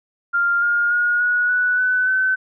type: tone with pitch steps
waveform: sine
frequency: 1396.9 / 1417.2 / 1437.8 / 1458.7 / 1480 / 1501.5 / 1523.3 Hz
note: F6 / F6 / F6 / F#6 / F#6 / F#6 / F#6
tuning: 0 / +25 / +50 / -25 / 0 / +25 / +50 cents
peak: -15 dBFS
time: 0.33-2.36 s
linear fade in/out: 20 ms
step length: 290 ms
effects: none